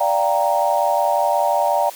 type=chord; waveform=sine; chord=G minor seventh; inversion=second; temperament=equal; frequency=587.3 / 698.5 / 784 / 932.3 Hz; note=D5 / F5 / G5 / Bb5; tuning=0 / 0 / 0 / 0 cents; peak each=-20 / -21 / -21 / -20 dBFS; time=0-1.9 s; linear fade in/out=10 ms; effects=white hiss -38 dBFS RMS until 1.95 s + high-pass 300 Hz 12 dB/octave